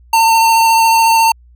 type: tone with vibrato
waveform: square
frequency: 905 Hz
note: A5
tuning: 48 cents sharp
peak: -8 dBFS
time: 0.13-1.32 s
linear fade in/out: 5 ms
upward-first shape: sine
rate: 14 Hz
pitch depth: 15 cents each way
effects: added 60 Hz sine -41 dBFS peak until 1.55 s